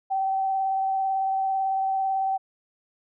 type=tone with vibrato; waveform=sine; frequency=771 Hz; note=G5; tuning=29 cents flat; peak=-22 dBFS; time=0.1-2.38 s; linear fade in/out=20 ms; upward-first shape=sine; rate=18 Hz; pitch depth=14 cents each way; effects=none